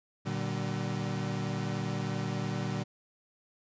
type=chord; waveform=35% pulse; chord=Bb augmented; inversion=none; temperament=equal with one note detuned; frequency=116.54 / 146.83 / 189.65 Hz; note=Bb2 / D3 / F#3; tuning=0 / 0 / +43 cents; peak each=-34 dBFS; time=0.25-2.84 s; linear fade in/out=20 ms; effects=resampled to 16000 Hz